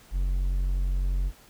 triangle tone, 45.85 Hz, F#1, 15 cents flat, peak -21 dBFS, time 0.11-1.32 s, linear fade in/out 50 ms, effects pink hiss -54 dBFS RMS until 1.49 s

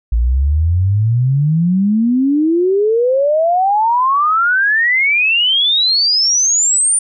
sine exponential sweep, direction up, 55 to 9380 Hz, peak -10 dBFS, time 0.12-6.99 s, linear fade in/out 5 ms, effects none

